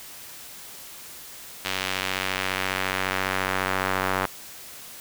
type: tone with band-pass filter sweep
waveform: square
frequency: 47.26 Hz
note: F#1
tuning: 37 cents sharp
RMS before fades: -27 dBFS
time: 1.65-4.26 s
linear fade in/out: 0 ms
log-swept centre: 3100 to 1300 Hz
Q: 1.1
effects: white hiss -42 dBFS RMS until 5 s